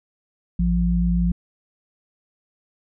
sine tone pair together, 55.76 / 174.8 Hz, A1 / F3, +24 / +2 cents, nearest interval octave + minor sixth, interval 1978 cents, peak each -20 / -19 dBFS, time 0.59-1.32 s, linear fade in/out 5 ms, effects none

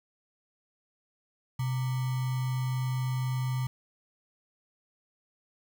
sine tone with sample-and-hold, 128 Hz, C3, 38 cents flat, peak -27 dBFS, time 1.59-3.67 s, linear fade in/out 5 ms, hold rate 1050 Hz, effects none

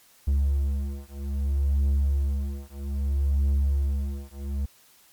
triangle beating tone pair, 69.3 / 69.92 Hz, C#2 / C#2, 0 / +16 cents, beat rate 0.62 Hz, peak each -23 dBFS, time 0.27-4.66 s, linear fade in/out 10 ms, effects white hiss -57 dBFS RMS until 5.12 s + MP3 96 kbps

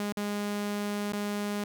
sawtooth tone with dropouts, 205.7 Hz, G#3, 16 cents flat, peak -26 dBFS, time 0-1.64 s, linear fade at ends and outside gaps 2 ms, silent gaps 0.124-0.171 / 1.122-1.133 s, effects none

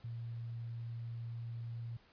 sine tone, 116.54 Hz, A#2, in tune, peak -40 dBFS, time 0.04-1.97 s, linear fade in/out 5 ms, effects pink hiss -66 dBFS RMS until 2.12 s + resampled to 11025 Hz

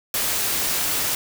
white noise, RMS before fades -23 dBFS, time 0.14-1.15 s, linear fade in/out 2 ms, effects none

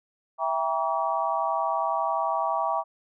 sine chord, E diminished seventh, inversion none, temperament just, 659.3 / 791.1 / 949.3 / 1139.2 Hz, E5 / G5 / Bb5 / Db6, 0 / +16 / +31 / +47 cents, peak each -29 dBFS, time 0.38-2.84 s, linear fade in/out 50 ms, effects none

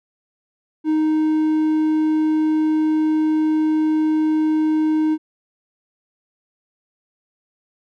triangle tone, 311.1 Hz, D#4, in tune, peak -13 dBFS, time 0.84-5.18 s, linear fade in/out 50 ms, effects none

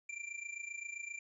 square tone with amplitude modulation, 2364 Hz, D7, 11 cents sharp, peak -39 dBFS, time 0.09-1.19 s, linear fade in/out 5 ms, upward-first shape sine, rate 27.6 Hz, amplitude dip 80%, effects resampled to 22050 Hz

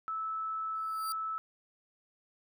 sine tone, 1308 Hz, E6, 14 cents flat, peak -33 dBFS, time 0.08-1.38 s, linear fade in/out 0 ms
15% pulse tone with exponential growth, 4699 Hz, D8, in tune, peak -29 dBFS, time 0.75-1.12 s, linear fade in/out 0 ms, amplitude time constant 80 ms
effects none

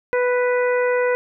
harmonic tone, 494.2 Hz, B4, 1 cent sharp, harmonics 1 / 2 / 3 / 4 / 5, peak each -17 / -27 / -27 / -28 / -35 dBFS, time 0.13-1.15 s, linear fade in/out 0 ms, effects none

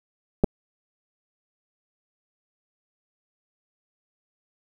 clicks, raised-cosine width 2 ms, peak -6 dBFS, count 2, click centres 0.438 / 0.443 s, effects 8-bit

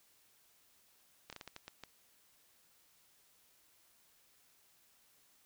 slowing click train, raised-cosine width 0.2 ms, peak -29 dBFS, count 8, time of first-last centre 1.3-1.837 s, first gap 27 ms, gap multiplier 1.34, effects white hiss -69 dBFS RMS until 5.45 s

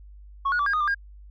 sine tone with pitch steps, 1103 / 1451 / 1156 / 1622 / 1238 / 1189 / 1617 Hz, C#6 / F#6 / D6 / G#6 / D#6 / D6 / G#6, -9 / -34 / -28 / -41 / -9 / +21 / -47 cents, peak -19 dBFS, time 0.45-0.947 s, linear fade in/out 10 ms, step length 71 ms, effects tanh soft clip ceiling -19 dBFS + added 50 Hz sine -43 dBFS peak until 1.3 s

